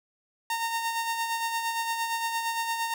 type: tone with tremolo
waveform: sawtooth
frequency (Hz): 918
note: A#5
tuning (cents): -27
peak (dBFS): -22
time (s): 0.5-2.94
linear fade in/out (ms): 2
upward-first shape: sine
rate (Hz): 8.7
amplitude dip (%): 45
effects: none